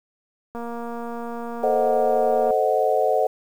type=click train; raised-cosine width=1 ms; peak=-20 dBFS; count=461; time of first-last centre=0.55-2.507 s; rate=235 Hz
type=chord; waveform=sine; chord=A diminished seventh; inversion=none; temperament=equal; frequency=440 / 523.3 / 622.3 / 740 Hz; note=A4 / C5 / Eb5 / Gb5; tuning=0 / 0 / 0 / 0 cents; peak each=-23 / -23 / -23 / -22 dBFS; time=1.63-3.27 s; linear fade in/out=5 ms
effects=8-bit